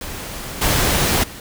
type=noise with level steps; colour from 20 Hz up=pink; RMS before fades=-30 / -17 / -35 dBFS; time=0.01-1.4 s; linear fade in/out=2 ms; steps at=0.61 / 1.23 s; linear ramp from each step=10 ms; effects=none